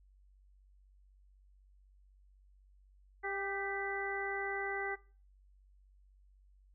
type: harmonic tone with a mistuned harmonic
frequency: 396 Hz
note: G4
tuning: 18 cents sharp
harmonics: 1 / 2 / 3 / 4 / 5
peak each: -41 / -41 / -46 / -43 / -40 dBFS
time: 3.23-4.96 s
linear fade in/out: 20 ms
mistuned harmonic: 4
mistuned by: -39 cents
effects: noise-tail reverb RT60 0.4 s tail -21 dB re dry + added 48 Hz sine -61 dBFS peak until 6.74 s